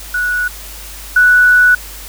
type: tone pair in turn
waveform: sine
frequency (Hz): 1469 / 1478.4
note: F#6 / F#6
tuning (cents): -13 / -2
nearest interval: unison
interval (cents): 11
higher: second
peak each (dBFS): -13 / -5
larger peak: second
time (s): 0.14-0.48 / 1.16-1.75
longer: second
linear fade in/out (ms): 5
effects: added 50 Hz sine -32 dBFS peak until 2.08 s + white hiss -32 dBFS RMS until 2.08 s